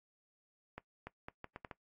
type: accelerating click train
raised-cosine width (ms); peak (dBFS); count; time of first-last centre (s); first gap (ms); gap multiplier
0.5; -29; 7; 0.78-1.712; 290; 0.74
effects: noise-tail reverb RT60 0.1 s tail -18 dB re dry + AAC 64 kbps